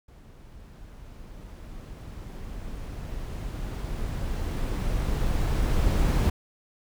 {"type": "noise with level ramp", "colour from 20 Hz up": "brown", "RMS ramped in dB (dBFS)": [-48, -21], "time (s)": [0.08, 6.3], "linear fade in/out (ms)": 5, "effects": []}